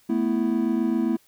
triangle chord, A suspended second, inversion none, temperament just, 220 / 247.5 / 330 Hz, A3 / B3 / E4, 0 / +4 / +2 cents, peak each -23 dBFS, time 0.09-1.17 s, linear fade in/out 10 ms, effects white hiss -60 dBFS RMS until 1.27 s

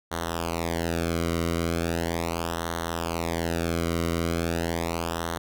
sawtooth tone with flanger, 83.9 Hz, E2, 31 cents sharp, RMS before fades -28 dBFS, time 0.11-5.38 s, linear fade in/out 10 ms, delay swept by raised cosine 0.4 to 1.18 ms, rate 0.38 Hz, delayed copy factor -0.85, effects none

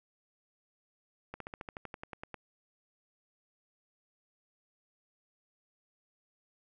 slowing click train, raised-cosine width 0.5 ms, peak -26 dBFS, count 13, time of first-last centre 1.34-2.343 s, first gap 63 ms, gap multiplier 1.05, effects none

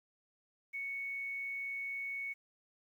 sine tone with quantisation, 2219 Hz, C#7, 1 cent sharp, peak -37 dBFS, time 0.73-2.34 s, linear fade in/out 20 ms, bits 11, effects none

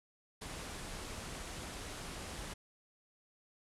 pink low-pass noise, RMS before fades -45 dBFS, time 0.41-2.54 s, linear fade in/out 10 ms, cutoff 11000 Hz, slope 48 dB/octave, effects none

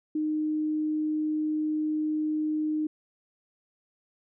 sine tone, 307.4 Hz, D#4, 21 cents flat, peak -25 dBFS, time 0.15-2.87 s, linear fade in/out 5 ms, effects none

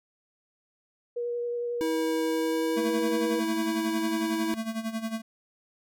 sine tone with vibrato, 478.7 Hz, A#4, 46 cents sharp, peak -28 dBFS, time 1.16-3.4 s, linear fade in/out 10 ms, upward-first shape sine, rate 11 Hz, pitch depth 10 cents each way
square tone with pitch glide, 322.3 to 325.7 Hz, E4 to E4, -39 to -21 cents, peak -28 dBFS, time 1.81-4.54 s, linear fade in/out 0 ms, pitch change +18 cents, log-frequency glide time 2.27-2.88 s
square tone with tremolo, 223.6 Hz, A3, 28 cents sharp, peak -28 dBFS, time 2.76-5.22 s, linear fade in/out 20 ms, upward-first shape sine, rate 11 Hz, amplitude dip 75%
effects none

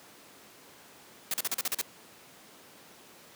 white noise bursts, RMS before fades -30 dBFS, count 8, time 1.31-1.815 s, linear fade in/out 2 ms, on 29 ms, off 39 ms, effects pink hiss -53 dBFS RMS until 3.35 s + high-pass 200 Hz 12 dB/octave

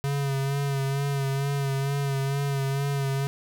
square tone with vibrato, 138.59 Hz, C#3, in tune, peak -25 dBFS, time 0.04-3.27 s, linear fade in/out 0 ms, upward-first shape sine, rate 2.2 Hz, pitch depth 34 cents each way, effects none

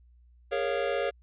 square chord, Bb minor seventh, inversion third, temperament equal with one note detuned, 409.4 / 466.2 / 554.4 / 698.5 Hz, Ab4 / Bb4 / Db5 / F5, -25 / 0 / 0 / 0 cents, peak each -34 / -33 / -31 / -36 dBFS, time 0.51-1.11 s, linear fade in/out 20 ms, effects added 60 Hz sine -55 dBFS peak until 1.22 s + resampled to 8000 Hz

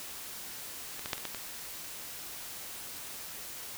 clicks, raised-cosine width 0.2 ms, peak -23 / -19 / -12 / -24 / -18 / -21 dBFS, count 6, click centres 0.994 / 1.059 / 1.132 / 1.18 / 1.253 / 1.347 s, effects white hiss -43 dBFS RMS until 3.77 s

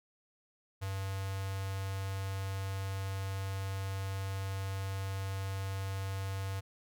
square tone with notch filter, 96.9 Hz, G2, 20 cents flat, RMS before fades -37 dBFS, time 0.81-6.61 s, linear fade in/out 20 ms, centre 250 Hz, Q 0.65, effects none

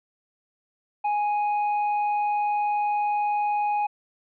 sine tone with hard clipping, 830.6 Hz, G#5, in tune, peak -23 dBFS, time 1.04-3.87 s, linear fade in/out 10 ms, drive 4 dB, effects resampled to 11025 Hz

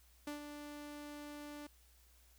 sawtooth tone with ADSR envelope, 293.7 Hz, D4, in tune, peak -36 dBFS, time 0.27-1.67 s, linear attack 4 ms, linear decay 120 ms, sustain -7 dB, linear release 6 ms, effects added 60 Hz sine -65 dBFS peak until 2.38 s + white hiss -69 dBFS RMS until 2.38 s

